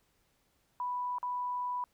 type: tone with dropouts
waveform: sine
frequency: 987.8 Hz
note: B5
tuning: in tune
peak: -32 dBFS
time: 0.8-1.84 s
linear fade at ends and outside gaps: 1 ms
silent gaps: 1.184-1.229 s
effects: pink hiss -73 dBFS RMS until 1.93 s